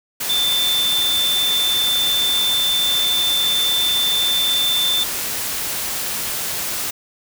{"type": "tone in noise", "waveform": "sine", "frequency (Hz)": 3545, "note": "A7", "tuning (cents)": 12, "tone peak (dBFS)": -16, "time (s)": [0.29, 5.04], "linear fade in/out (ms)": 10, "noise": "white", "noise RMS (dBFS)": -24, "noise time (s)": [0.2, 6.91], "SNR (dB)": 5, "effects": []}